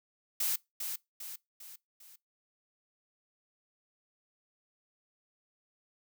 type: noise with echo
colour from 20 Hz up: blue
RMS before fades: -31 dBFS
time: 0.4-0.56 s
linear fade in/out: 5 ms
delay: 400 ms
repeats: 4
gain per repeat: -6 dB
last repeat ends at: 2.16 s
effects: noise-tail reverb RT60 0.2 s tail -23 dB re dry